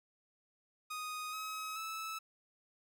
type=tone with pitch steps; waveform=sawtooth; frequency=1244.5 / 1275.1 / 1306.4 Hz; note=D#6 / D#6 / E6; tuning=0 / +42 / -16 cents; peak=-36 dBFS; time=0.9-2.19 s; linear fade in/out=10 ms; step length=430 ms; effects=none